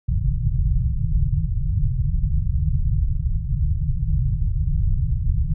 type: low-pass noise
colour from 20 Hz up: pink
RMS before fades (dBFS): -20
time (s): 0.08-5.54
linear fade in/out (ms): 10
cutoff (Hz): 160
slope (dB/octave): 96
effects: none